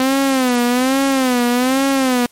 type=tone with vibrato; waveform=sawtooth; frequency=256.9 Hz; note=C4; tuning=32 cents flat; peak=-9 dBFS; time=0-2.26 s; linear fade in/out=2 ms; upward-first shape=sine; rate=1.2 Hz; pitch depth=110 cents each way; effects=white hiss -53 dBFS RMS until 2.31 s + MP3 64 kbps